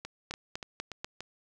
two click trains, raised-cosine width 0.2 ms, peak -18 / -22 dBFS, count 4 / 5, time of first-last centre 0.31-1.045 / 0.05-1.206 s, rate 4.08 / 3.46 Hz, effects none

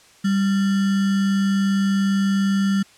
sine tone with sample-and-hold, 196.3 Hz, G3, 3 cents sharp, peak -16 dBFS, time 0.24-2.83 s, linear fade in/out 10 ms, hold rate 1575 Hz, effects white hiss -51 dBFS RMS until 2.97 s + low-pass 8000 Hz 12 dB/octave

